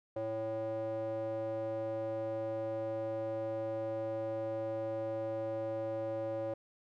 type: tone with band-pass filter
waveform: square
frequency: 110.9 Hz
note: A2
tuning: 14 cents sharp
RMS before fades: -37 dBFS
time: 0.16-6.54 s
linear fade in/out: 5 ms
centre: 530 Hz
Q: 4.2
effects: none